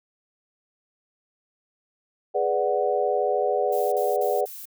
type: chord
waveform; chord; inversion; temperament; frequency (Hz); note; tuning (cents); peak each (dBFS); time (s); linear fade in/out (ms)
sine; G# half-diminished seventh; none; equal; 415.3 / 493.9 / 587.3 / 740; G#4 / B4 / D5 / F#5; 0 / 0 / 0 / 0; -26; 2.34-4.46; 20
type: noise bursts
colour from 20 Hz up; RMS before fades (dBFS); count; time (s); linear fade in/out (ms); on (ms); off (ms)
violet; -39; 4; 3.72-4.655; 5; 200; 45
effects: none